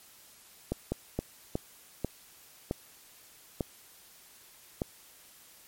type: slowing click train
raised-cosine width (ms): 2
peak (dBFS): -16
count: 8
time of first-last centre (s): 0.72-4.818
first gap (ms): 200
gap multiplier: 1.35
effects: white hiss -56 dBFS RMS until 5.67 s + MP3 64 kbps